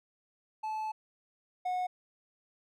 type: tone pair in turn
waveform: triangle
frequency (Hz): 868 / 729.9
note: A5 / F#5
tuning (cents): -24 / -24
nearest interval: minor third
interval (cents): 300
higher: first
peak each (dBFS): -31 / -28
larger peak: second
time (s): 0.63-0.92 / 1.65-1.87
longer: first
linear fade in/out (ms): 10
effects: none